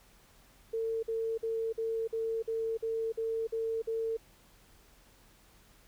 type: tone bursts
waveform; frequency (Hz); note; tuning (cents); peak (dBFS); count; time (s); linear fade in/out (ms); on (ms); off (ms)
sine; 450.7; A4; +42; -30; 10; 0.73-4.171; 10; 300; 49
effects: added 42 Hz sine -64 dBFS peak until 5.87 s + pink hiss -62 dBFS RMS until 5.87 s